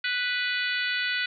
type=harmonic tone; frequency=493.9 Hz; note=B4; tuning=in tune; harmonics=3 / 4 / 5 / 6 / 7 / 8 / 9; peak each=-29 / -31 / -33 / -35 / -36 / -37 / -38 dBFS; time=0.04-1.26 s; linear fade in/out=5 ms; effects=none